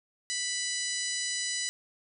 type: harmonic tone with a mistuned harmonic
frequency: 987.8 Hz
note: B5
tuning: in tune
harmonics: 2 / 3 / 4 / 5 / 6 / 7 / 8 / 9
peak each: -37 / -41 / -37 / -38 / -38 / -40 / -38 / -40 dBFS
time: 0.3-1.69 s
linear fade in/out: 0 ms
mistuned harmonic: 4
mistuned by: +21 cents
effects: none